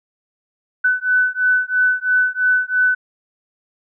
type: beating tone pair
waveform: sine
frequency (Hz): 1500 / 1503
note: F#6 / F#6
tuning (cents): +23 / +27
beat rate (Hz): 3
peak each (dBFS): -17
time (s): 0.84-2.95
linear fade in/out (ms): 10
effects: none